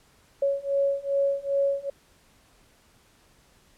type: beating tone pair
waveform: sine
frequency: 555 / 557.5 Hz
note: C#5 / C#5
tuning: +2 / +10 cents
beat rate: 2.5 Hz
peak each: -26 / -25 dBFS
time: 0.42-1.9 s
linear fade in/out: 5 ms
effects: pink hiss -60 dBFS RMS until 3.77 s + low-pass 12000 Hz 12 dB/octave